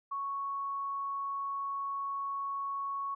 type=tone; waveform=sine; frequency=1108.7 Hz; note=C#6; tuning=in tune; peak=-33 dBFS; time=0.11-3.15 s; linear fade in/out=10 ms; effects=none